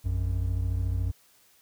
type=tone pair together; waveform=triangle; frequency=57.74 / 91.6 Hz; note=A#1 / F#2; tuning=-16 / -17 cents; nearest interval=minor sixth; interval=799 cents; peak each=-27 / -25 dBFS; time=0.04-1.12 s; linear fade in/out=20 ms; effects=white hiss -61 dBFS RMS until 1.61 s